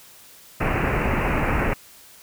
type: low-pass noise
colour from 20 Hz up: pink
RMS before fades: -22 dBFS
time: 0.6-1.74 s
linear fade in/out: 10 ms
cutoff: 2700 Hz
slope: 96 dB/octave
effects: white hiss -48 dBFS RMS until 2.22 s